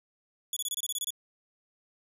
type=tone bursts; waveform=10% pulse; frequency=3400 Hz; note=G#7; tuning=40 cents sharp; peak=-22 dBFS; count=10; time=0.53-1.105 s; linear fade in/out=2 ms; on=35 ms; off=25 ms; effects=resampled to 32000 Hz + 10-bit